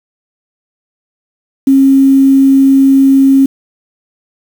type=tone with quantisation; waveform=sine; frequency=270.7 Hz; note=C#4; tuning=41 cents flat; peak=-3 dBFS; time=1.67-3.46 s; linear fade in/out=5 ms; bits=5; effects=none